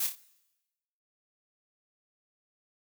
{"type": "noise with echo", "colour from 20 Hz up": "blue", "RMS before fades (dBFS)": -30, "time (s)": [0, 0.07], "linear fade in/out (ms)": 5, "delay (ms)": 28, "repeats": 3, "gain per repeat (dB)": -6, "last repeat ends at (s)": 0.154, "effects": ["noise-tail reverb RT60 1.0 s tail -20 dB re dry"]}